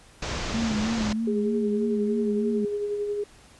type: low-pass noise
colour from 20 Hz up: pink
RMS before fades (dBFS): -31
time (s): 0.22-1.13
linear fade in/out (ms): 5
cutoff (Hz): 7000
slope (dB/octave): 48
type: tone with vibrato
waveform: sine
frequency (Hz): 220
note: A3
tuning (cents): 0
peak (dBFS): -24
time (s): 0.54-2.65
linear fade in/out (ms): 2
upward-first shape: sine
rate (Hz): 3.2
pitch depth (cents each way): 75
type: tone with tremolo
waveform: sine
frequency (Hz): 411.8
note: G#4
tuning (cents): -15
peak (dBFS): -24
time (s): 1.27-3.24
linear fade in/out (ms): 5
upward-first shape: sine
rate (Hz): 11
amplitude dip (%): 35
effects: pink hiss -53 dBFS RMS until 3.59 s + resampled to 24000 Hz